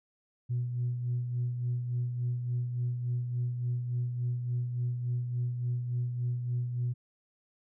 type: tone with tremolo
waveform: sine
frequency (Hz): 122.3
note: B2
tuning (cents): -16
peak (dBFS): -26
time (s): 0.49-6.94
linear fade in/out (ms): 20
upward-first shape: sine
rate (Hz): 3.5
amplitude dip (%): 50
effects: tanh soft clip ceiling -24 dBFS